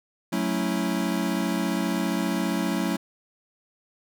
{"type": "chord", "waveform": "square", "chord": "F# minor seventh", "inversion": "none", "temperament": "equal", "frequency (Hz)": [185, 220, 277.2, 329.6], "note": ["F#3", "A3", "C#4", "E4"], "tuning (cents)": [0, 0, 0, 0], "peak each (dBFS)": [-29, -30, -31, -31], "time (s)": [0.32, 2.97], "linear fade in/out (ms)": 10, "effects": []}